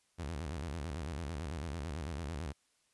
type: tone with vibrato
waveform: sawtooth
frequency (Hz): 77.2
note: D#2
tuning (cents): -13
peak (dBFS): -34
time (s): 0.18-2.53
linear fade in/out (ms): 20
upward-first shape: square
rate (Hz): 9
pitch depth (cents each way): 180
effects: white hiss -74 dBFS RMS until 2.93 s + resampled to 24000 Hz